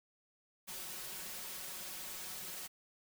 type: noise with comb filter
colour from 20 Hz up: white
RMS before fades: -45 dBFS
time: 0.67-2.68 s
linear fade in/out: 20 ms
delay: 5.4 ms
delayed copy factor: +0.9
effects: none